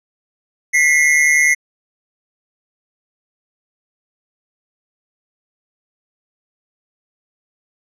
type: tone pair together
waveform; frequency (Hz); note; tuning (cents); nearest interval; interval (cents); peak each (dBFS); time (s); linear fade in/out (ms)
square; 1984.2 / 2134; B6 / C7; +8 / +34; minor second; 126; -14; 0.73-1.55; 20
effects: low-pass 10000 Hz 12 dB/octave